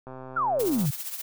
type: click train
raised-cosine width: 1 ms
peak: -27 dBFS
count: 103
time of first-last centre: 0.07-0.855 s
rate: 130 Hz
type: exponential sweep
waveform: sine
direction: down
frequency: 1460 to 126.3 Hz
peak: -22 dBFS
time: 0.36-0.91 s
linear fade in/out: 10 ms
type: noise with tremolo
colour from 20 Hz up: blue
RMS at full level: -32 dBFS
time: 0.59-1.22 s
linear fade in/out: 10 ms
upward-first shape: triangle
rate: 15 Hz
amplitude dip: 70%
effects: none